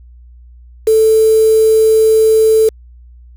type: tone with quantisation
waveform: sine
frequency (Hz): 440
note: A4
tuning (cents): 0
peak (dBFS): -6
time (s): 0.87-2.69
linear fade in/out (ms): 5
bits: 4
effects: added 60 Hz sine -36 dBFS peak until 3.36 s